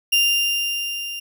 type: tone with level ramp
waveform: 35% pulse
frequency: 2794 Hz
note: F7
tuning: in tune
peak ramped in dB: -12 to -27 dBFS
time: 0.12-1.2 s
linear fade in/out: 10 ms
effects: none